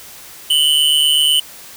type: tone with amplitude modulation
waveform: square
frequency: 3000 Hz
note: F#7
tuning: 23 cents sharp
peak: -8 dBFS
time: 0.5-1.4 s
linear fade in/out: 5 ms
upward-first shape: sine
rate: 148 Hz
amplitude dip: 75%
effects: white hiss -37 dBFS RMS until 1.76 s